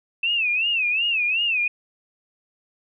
sine tone with vibrato, 2626 Hz, E7, 7 cents flat, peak -19 dBFS, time 0.23-1.68 s, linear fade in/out 5 ms, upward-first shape sine, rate 2.7 Hz, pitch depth 150 cents each way, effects none

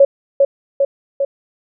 sine tone with echo, 554.4 Hz, C#5, in tune, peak -4 dBFS, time 0-0.05 s, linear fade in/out 5 ms, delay 400 ms, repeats 3, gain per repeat -3 dB, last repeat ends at 1.25 s, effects none

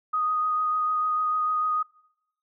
sine tone with vibrato, 1244.5 Hz, D#6, in tune, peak -22 dBFS, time 0.13-1.83 s, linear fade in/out 10 ms, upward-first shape triangle, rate 6.7 Hz, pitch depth 16 cents each way, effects noise-tail reverb RT60 0.9 s tail -26 dB re dry

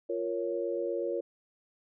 sine chord, Bb minor, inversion second, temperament equal, 349.2 / 466.2 / 554.4 Hz, F4 / Bb4 / Db5, 0 / 0 / 0 cents, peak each -34 dBFS, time 0.09-1.21 s, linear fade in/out 10 ms, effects none

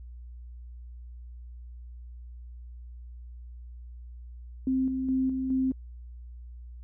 sine tone with tremolo, 261.6 Hz, C4, in tune, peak -23 dBFS, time 4.67-5.72 s, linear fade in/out 2 ms, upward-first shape square, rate 2.4 Hz, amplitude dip 40%, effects added 60 Hz sine -41 dBFS peak until 6.83 s

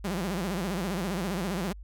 sawtooth tone with vibrato, 185 Hz, F#3, in tune, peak -25 dBFS, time 0.04-1.73 s, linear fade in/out 10 ms, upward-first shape sine, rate 15 Hz, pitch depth 190 cents each way, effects added 50 Hz sine -41 dBFS peak until 1.83 s

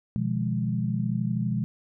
sine chord, F half-diminished seventh, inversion second, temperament equal, 123.47 / 155.56 / 174.61 / 207.7 Hz, Cb3 / Eb3 / F3 / Ab3, 0 / 0 / 0 / 0 cents, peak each -28 / -34 / -30 / -29 dBFS, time 0.16-1.64 s, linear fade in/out 0 ms, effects none

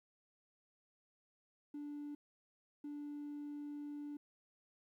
triangle tone bursts at uneven times, 292.2 Hz, D4, 9 cents flat, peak -40 dBFS, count 2, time 1.74-2.15 / 2.84-4.17 s, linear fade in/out 5 ms, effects tanh soft clip ceiling -39 dBFS + 13-bit

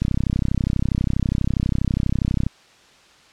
click train, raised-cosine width 5 ms, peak -8 dBFS, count 80, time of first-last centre 0.02-2.466 s, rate 32.3 Hz, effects white hiss -51 dBFS RMS until 3.32 s + low-pass 5000 Hz 12 dB/octave

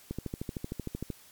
click train, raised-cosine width 3 ms, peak -21 dBFS, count 14, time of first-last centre 0.11-1.102 s, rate 13.1 Hz, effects white hiss -56 dBFS RMS until 1.31 s + MP3 96 kbps

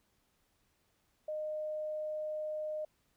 sine tone, 614 Hz, D#5, 23 cents flat, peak -35 dBFS, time 1.28-2.85 s, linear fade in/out 5 ms, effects pink hiss -75 dBFS RMS until 3.16 s

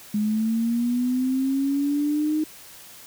sine linear sweep, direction up, 207.7 to 311.1 Hz, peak -20 dBFS, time 0.14-2.44 s, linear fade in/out 5 ms, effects white hiss -45 dBFS RMS until 3.06 s

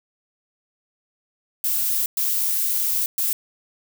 violet noise bursts at uneven times, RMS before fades -22 dBFS, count 3, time 1.64-2.06 / 2.17-3.06 / 3.18-3.33 s, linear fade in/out 2 ms, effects none

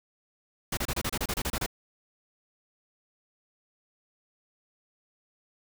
pink noise bursts, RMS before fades -30 dBFS, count 12, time 0.72-1.663 s, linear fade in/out 5 ms, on 52 ms, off 29 ms, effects none

